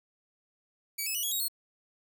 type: tone with pitch steps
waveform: 5% pulse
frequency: 2282 / 2591 / 2942 / 3341 / 3794 / 4308 Hz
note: C#7 / E7 / F#7 / G#7 / A#7 / C8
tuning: +50 / -30 / -11 / +10 / +30 / +50 cents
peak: -22 dBFS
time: 0.98-1.484 s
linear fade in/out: 10 ms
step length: 84 ms
effects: none